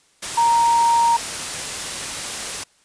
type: tone in noise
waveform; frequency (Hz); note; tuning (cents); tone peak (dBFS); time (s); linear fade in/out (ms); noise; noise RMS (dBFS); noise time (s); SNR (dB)
sine; 932.3; A#5; 0; -13; 0.37-1.17; 10; white; -27; 0.22-2.64; +11
effects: white hiss -58 dBFS RMS until 2.84 s + resampled to 22050 Hz